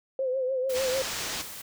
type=tone with vibrato; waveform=sine; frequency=520 Hz; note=C5; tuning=11 cents flat; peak=-25 dBFS; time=0.19-1.02 s; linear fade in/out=2 ms; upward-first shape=triangle; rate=6.7 Hz; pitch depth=73 cents each way
type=noise with tremolo; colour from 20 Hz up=white; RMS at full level=-39 dBFS; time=0.69-1.62 s; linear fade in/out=10 ms; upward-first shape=triangle; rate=4.4 Hz; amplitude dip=25%
type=low-pass noise; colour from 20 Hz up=white; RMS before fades=-34 dBFS; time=0.74-1.43 s; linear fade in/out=20 ms; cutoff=7100 Hz; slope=24 dB/octave
effects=none